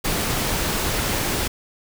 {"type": "noise", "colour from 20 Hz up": "pink", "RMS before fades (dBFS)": -23, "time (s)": [0.04, 1.48], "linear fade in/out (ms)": 10, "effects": []}